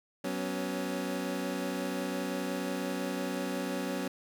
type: chord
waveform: 25% pulse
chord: F# suspended fourth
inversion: none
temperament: equal with one note detuned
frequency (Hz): 186.71 / 246.9 / 277.2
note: F#3 / B3 / C#4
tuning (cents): +16 / 0 / 0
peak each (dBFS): -33 / -34 / -32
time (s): 0.24-4.08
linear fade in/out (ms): 5
effects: none